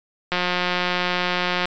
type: click train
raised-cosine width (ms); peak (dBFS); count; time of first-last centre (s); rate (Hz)
0.3; -6; 240; 0.32-1.655; 179
effects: resampled to 16000 Hz